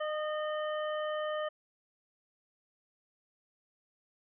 harmonic tone with a mistuned harmonic, 610 Hz, D#5, 34 cents flat, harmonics 1 / 2 / 3 / 5, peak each -33 / -39 / -43 / -47 dBFS, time 0-1.49 s, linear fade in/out 10 ms, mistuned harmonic 2, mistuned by +17 cents, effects none

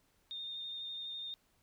sine tone with vibrato, 3653 Hz, A#7, 36 cents flat, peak -40 dBFS, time 0.31-1.34 s, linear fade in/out 0 ms, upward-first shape sine, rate 12 Hz, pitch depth 16 cents each way, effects pink hiss -73 dBFS RMS until 1.62 s

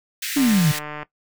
pink high-pass noise, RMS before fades -28 dBFS, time 0.22-0.79 s, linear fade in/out 5 ms, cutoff 1600 Hz, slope 48 dB/octave
sine exponential sweep, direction down, 297.1 to 142.3 Hz, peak -14 dBFS, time 0.36-0.72 s, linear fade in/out 10 ms
click train, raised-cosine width 0.5 ms, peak -17 dBFS, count 100, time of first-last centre 0.37-1.03 s, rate 150 Hz
effects noise-tail reverb RT60 0.1 s tail -17 dB re dry

